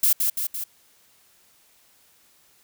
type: noise with echo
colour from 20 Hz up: violet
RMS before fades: -18 dBFS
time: 0.03-0.13 s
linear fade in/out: 5 ms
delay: 170 ms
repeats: 3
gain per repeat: -4 dB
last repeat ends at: 0.64 s
effects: white hiss -59 dBFS RMS until 2.63 s